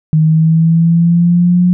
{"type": "linear sweep", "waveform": "sine", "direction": "up", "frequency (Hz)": [155.56, 180], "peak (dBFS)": -6, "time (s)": [0.13, 1.73], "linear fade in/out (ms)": 0, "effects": []}